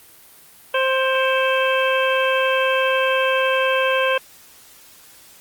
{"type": "harmonic tone with a mistuned harmonic", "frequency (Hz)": 526, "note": "C5", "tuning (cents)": 9, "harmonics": [1, 2, 3, 4, 5, 6], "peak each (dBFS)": [-19, -23, -23, -32, -24, -28], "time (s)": [0.74, 4.18], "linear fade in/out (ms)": 5, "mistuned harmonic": 4, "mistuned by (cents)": 130, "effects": ["white hiss -47 dBFS RMS until 5.4 s", "Opus 32 kbps"]}